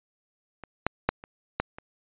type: clicks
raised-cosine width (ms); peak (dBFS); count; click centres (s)
0.5; -25 / -8 / -6 / -27 / -9 / -25; 6; 0.637 / 0.866 / 1.09 / 1.239 / 1.6 / 1.785
effects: resampled to 8000 Hz